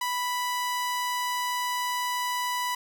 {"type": "tone", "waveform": "sawtooth", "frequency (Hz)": 987.8, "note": "B5", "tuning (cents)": 0, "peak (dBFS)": -23, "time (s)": [0.01, 2.75], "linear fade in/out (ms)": 5, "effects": []}